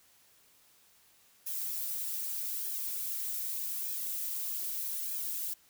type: noise with flanger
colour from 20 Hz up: violet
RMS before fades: -36 dBFS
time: 1.46-5.54 s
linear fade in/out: 10 ms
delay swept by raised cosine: 1.2 to 4.8 ms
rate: 0.82 Hz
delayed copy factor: +0.75
effects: white hiss -64 dBFS RMS until 5.69 s